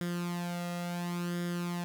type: tone with flanger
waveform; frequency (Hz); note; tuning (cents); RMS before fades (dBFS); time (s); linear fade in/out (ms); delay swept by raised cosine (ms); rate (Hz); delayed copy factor
sawtooth; 174.5; F3; -1; -35; 0.01-1.84; 0; 0.58 to 1.54; 0.71; +0.65
effects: none